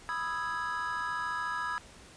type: chord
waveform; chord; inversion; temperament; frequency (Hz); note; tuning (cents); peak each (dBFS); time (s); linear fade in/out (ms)
triangle; E major seventh; second; equal; 987.8 / 1244.5 / 1318.5 / 1661.2; B5 / D#6 / E6 / G#6; 0 / 0 / 0 / 0; -35 / -36 / -38 / -34; 0.09-1.78; 0
effects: pink hiss -53 dBFS RMS until 2.16 s + resampled to 22050 Hz

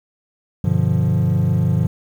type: chord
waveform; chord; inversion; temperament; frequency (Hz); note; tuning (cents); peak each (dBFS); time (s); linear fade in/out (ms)
triangle; G dominant seventh; none; equal with one note detuned; 98 / 123.47 / 148.37 / 174.61; G2 / B2 / D3 / F3; 0 / 0 / +18 / 0; -18; 0.64-1.87; 5
effects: 8-bit

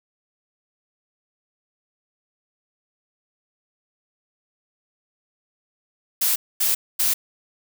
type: noise bursts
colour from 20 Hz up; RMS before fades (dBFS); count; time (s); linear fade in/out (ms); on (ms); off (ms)
blue; -20; 3; 6.21-7.14; 10; 150; 240
effects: none

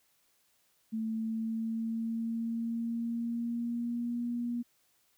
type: tone with pitch glide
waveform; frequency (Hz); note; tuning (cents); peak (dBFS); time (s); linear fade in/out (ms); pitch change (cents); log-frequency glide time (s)
sine; 221.8 to 239.1; A3 to A#3; +14 to +44; -31; 0.92-4.63; 20; +130; 1.05-4.22
effects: white hiss -71 dBFS RMS until 5.17 s

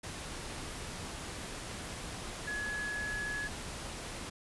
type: tone in noise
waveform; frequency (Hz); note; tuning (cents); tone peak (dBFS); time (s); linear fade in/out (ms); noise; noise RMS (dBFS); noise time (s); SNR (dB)
sine; 1691; G#6; +31; -35; 2.47-3.48; 10; pink; -42; 0.03-4.3; +4
effects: resampled to 24000 Hz

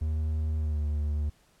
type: tone with pitch glide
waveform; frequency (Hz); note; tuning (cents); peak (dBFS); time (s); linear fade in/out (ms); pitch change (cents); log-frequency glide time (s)
triangle; 77.7 to 74.32; D#2 to D2; -2 to +21; -24; 0.01-1.3; 10; -77; 0.6-0.8
effects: pink hiss -64 dBFS RMS until 1.6 s + low-pass 12000 Hz 12 dB/octave

